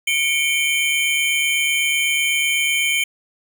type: tone cluster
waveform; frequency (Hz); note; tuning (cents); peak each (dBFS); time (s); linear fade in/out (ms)
square; 2220 / 2368 / 3092; C#7 / D7 / G7; +2 / +14 / -24; -22; 0.07-3.04; 5
effects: none